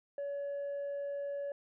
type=tone with tanh clipping; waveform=sine; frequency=566 Hz; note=C#5; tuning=36 cents sharp; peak=-36 dBFS; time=0.18-1.52 s; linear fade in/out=2 ms; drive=1 dB; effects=none